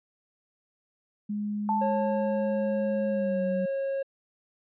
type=tone with pitch glide; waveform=sine; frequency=207.9 to 189.55 Hz; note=G#3 to F#3; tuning=+2 to +42 cents; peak=-28 dBFS; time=1.29-3.66 s; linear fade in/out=10 ms; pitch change=-160 cents; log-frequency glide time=3.1-3.42 s
type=tone with exponential decay; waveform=sine; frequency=880 Hz; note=A5; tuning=in tune; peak=-23 dBFS; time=1.69-3.53 s; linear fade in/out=1 ms; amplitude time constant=400 ms
type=tone; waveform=triangle; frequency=545 Hz; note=C#5; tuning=29 cents flat; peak=-25 dBFS; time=1.81-4.03 s; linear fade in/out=10 ms
effects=resampled to 8000 Hz